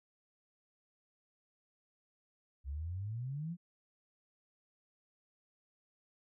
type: exponential sweep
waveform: sine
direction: up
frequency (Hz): 65.41 to 179.7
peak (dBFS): -37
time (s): 2.64-3.57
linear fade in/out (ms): 50
effects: none